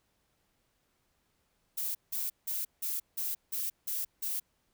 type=noise bursts; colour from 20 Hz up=violet; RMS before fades=-34 dBFS; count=8; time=1.77-4.4 s; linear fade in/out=10 ms; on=180 ms; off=170 ms; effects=pink hiss -75 dBFS RMS until 4.73 s